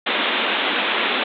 white band-pass noise, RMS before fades -21 dBFS, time 0.06-1.24 s, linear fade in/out 10 ms, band 200 to 3700 Hz, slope 96 dB/octave, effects none

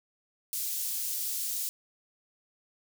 white high-pass noise, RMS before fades -33 dBFS, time 0.53-1.69 s, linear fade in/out 0 ms, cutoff 5300 Hz, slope 12 dB/octave, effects none

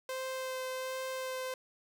sawtooth tone with vibrato, 519 Hz, C5, 14 cents flat, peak -32 dBFS, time 0.09-1.54 s, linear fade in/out 2 ms, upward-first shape sine, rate 1.3 Hz, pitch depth 10 cents each way, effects none

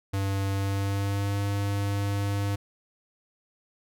square tone with pitch glide, 98 to 100.52 Hz, G2 to G2, 0 to +44 cents, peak -26 dBFS, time 0.13-2.56 s, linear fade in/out 10 ms, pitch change +44 cents, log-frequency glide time 0.53-1.38 s, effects none

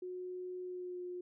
sine tone with pitch glide, 364.2 to 358.2 Hz, F#4 to F4, -27 to +44 cents, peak -40 dBFS, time 0.02-1.21 s, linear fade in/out 5 ms, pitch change -29 cents, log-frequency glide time 0.62-1.02 s, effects none

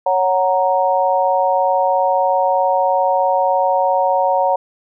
sine chord, F# major, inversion second, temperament equal, 554.4 / 740 / 932.3 Hz, C#5 / F#5 / A#5, 0 / 0 / 0 cents, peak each -17 dBFS, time 0.06-4.56 s, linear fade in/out 5 ms, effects none

